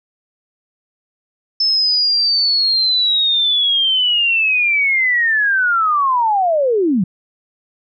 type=linear sweep; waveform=sine; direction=down; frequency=5274 to 166.7 Hz; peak=-12 dBFS; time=1.6-7.04 s; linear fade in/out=5 ms; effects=none